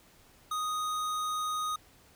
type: tone with hard clipping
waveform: sine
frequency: 1244.5 Hz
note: D#6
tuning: in tune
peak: -32 dBFS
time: 0.51-1.76 s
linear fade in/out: 5 ms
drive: 18 dB
effects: pink hiss -60 dBFS RMS until 2.15 s